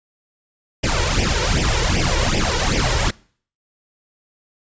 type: noise with flanger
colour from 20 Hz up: pink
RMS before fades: -18 dBFS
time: 0.83-3.11 s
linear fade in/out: 10 ms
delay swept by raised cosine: 0.36 to 2.16 ms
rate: 2.6 Hz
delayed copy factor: +0.85
effects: noise-tail reverb RT60 0.5 s tail -24 dB re dry + resampled to 16000 Hz